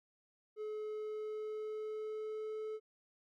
triangle tone with pitch glide, 427.7 to 433.4 Hz, A4 to A4, -49 to -26 cents, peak -37 dBFS, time 0.56-2.8 s, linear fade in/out 50 ms, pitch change +23 cents, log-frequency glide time 0.84-2.6 s, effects none

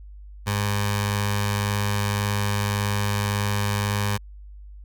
15% pulse tone with notch filter, 101.8 Hz, G#2, 34 cents flat, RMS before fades -24 dBFS, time 0.46-4.18 s, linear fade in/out 20 ms, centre 300 Hz, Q 0.55, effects added 50 Hz sine -39 dBFS peak until 4.84 s

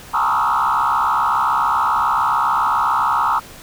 sine tone with frequency modulation, 1100 Hz, C#6, 14 cents flat, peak -13 dBFS, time 0.13-3.4 s, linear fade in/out 20 ms, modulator 67.1 Hz, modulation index 3.8, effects tanh soft clip ceiling -10 dBFS + pink hiss -39 dBFS RMS until 3.62 s

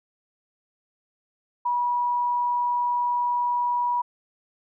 sine tone, 970 Hz, B5, 31 cents flat, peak -21 dBFS, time 1.65-4.02 s, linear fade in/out 10 ms, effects none

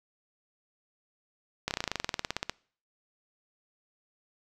slowing click train, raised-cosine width 0.2 ms, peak -12 dBFS, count 19, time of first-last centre 1.68-2.496 s, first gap 29 ms, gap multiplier 1.05, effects noise-tail reverb RT60 0.5 s tail -25 dB re dry

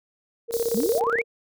sine tone with tremolo, 464.2 Hz, A#4, 7 cents flat, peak -20 dBFS, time 0.48-1.24 s, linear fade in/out 50 ms, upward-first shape square, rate 17 Hz, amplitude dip 75%
white band-stop noise, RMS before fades -34 dBFS, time 0.52-1 s, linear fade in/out 10 ms, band 120 to 3800 Hz, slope 48 dB/octave
sine exponential sweep, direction up, 185 to 2428 Hz, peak -23 dBFS, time 0.74-1.22 s, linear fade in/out 10 ms
effects none

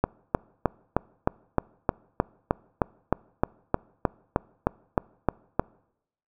click train, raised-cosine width 1 ms, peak -6 dBFS, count 19, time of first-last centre 0.04-5.596 s, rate 3.24 Hz, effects noise-tail reverb RT60 0.8 s tail -25 dB re dry

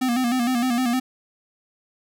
square tone with vibrato, 246.9 Hz, B3, in tune, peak -20 dBFS, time 0.01-1 s, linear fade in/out 10 ms, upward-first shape square, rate 6.5 Hz, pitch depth 70 cents each way, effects none

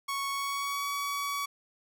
sawtooth tone with pitch glide, 1108.7 to 1132.7 Hz, C#6 to C#6, 0 to +37 cents, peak -27 dBFS, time 0.08-1.46 s, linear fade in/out 10 ms, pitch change +37 cents, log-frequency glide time 0.3-0.88 s, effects none

